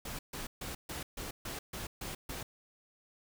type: noise bursts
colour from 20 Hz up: pink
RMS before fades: -41 dBFS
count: 9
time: 0.05-2.43 s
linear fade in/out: 5 ms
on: 140 ms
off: 140 ms
effects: none